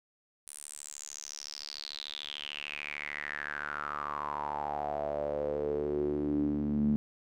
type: tone with band-pass filter sweep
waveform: sawtooth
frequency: 73.5 Hz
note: D2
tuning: 2 cents sharp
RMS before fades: -35 dBFS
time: 0.47-6.96 s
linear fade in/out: 0 ms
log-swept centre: 9800 to 210 Hz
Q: 7.4
effects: none